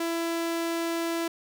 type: tone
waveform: sawtooth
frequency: 334 Hz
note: E4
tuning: 23 cents sharp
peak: -23 dBFS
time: 0-1.28 s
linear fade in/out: 5 ms
effects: none